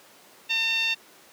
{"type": "tone with band-pass filter", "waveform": "10% pulse", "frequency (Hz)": 905, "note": "A5", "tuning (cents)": 48, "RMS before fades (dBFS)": -25, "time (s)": [0.49, 0.95], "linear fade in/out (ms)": 20, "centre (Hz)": 3000, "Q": 3.9, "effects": ["pink hiss -52 dBFS RMS until 1.32 s", "high-pass 300 Hz 12 dB/octave"]}